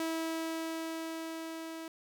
sawtooth tone with level ramp, 325 Hz, E4, 24 cents flat, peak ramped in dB -28 to -37 dBFS, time 0-1.88 s, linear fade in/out 2 ms, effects none

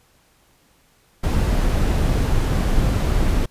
brown noise, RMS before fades -18 dBFS, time 1.23-3.46 s, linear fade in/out 10 ms, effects pink hiss -58 dBFS RMS until 3.5 s + resampled to 32000 Hz

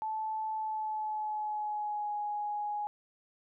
sine tone with pitch glide, 872 to 832.6 Hz, A5 to G#5, -16 to +4 cents, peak -32 dBFS, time 0.02-2.87 s, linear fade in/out 0 ms, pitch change -80 cents, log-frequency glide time 0.54-2.13 s, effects none

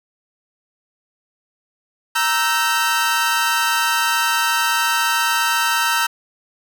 sawtooth chord, E diminished, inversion second, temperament equal with one note detuned, 932.3 / 1318.5 / 1547.3 Hz, Bb5 / E6 / G6, 0 / 0 / -23 cents, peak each -17 dBFS, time 2.15-6.07 s, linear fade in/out 10 ms, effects none

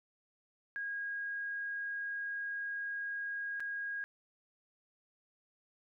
sine tone with dropouts, 1636 Hz, G#6, 26 cents flat, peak -36 dBFS, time 0.76-4.04 s, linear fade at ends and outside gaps 0 ms, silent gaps 3.598-3.604 s, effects none

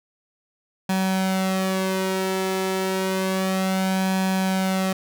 sawtooth tone with flanger, 189.3 Hz, F#3, 40 cents sharp, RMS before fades -23 dBFS, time 0.89-4.93 s, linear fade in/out 5 ms, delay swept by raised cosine 1.2 to 2.3 ms, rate 0.3 Hz, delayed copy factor +0.65, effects none

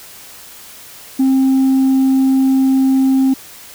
sine tone, 265.5 Hz, C4, 25 cents sharp, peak -7 dBFS, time 1.19-3.34 s, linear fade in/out 10 ms, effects tanh soft clip ceiling -8 dBFS + white hiss -37 dBFS RMS until 3.74 s

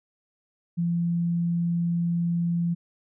sine tone, 170.9 Hz, F3, 37 cents flat, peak -22 dBFS, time 0.77-2.75 s, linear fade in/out 20 ms, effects none

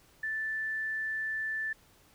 sine tone, 1760 Hz, A6, in tune, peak -31 dBFS, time 0.23-1.73 s, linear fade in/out 5 ms, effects pink hiss -62 dBFS RMS until 2.14 s

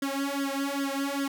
sawtooth tone with flanger, 277.2 Hz, C#4, in tune, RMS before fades -30 dBFS, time 0.02-1.28 s, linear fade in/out 5 ms, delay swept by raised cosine 0.59 to 2.99 ms, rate 2.5 Hz, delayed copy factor +1, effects none

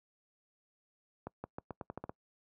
accelerating click train, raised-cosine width 1 ms, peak -26 dBFS, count 9, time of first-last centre 1.27-2.095 s, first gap 170 ms, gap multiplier 0.85, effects noise-tail reverb RT60 0.1 s tail -25 dB re dry + high-pass 80 Hz 12 dB/octave

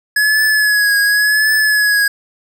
square tone with vibrato, 1691 Hz, G#6, 31 cents sharp, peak -11 dBFS, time 0.16-2.08 s, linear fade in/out 5 ms, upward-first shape triangle, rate 0.91 Hz, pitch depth 51 cents each way, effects none

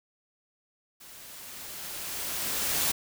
white noise with level ramp, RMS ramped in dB -49 to -26 dBFS, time 1-2.92 s, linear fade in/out 10 ms, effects none

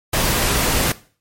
pink noise, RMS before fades -18 dBFS, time 0.13-0.92 s, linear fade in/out 5 ms, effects noise-tail reverb RT60 0.4 s tail -17 dB re dry + MP3 64 kbps

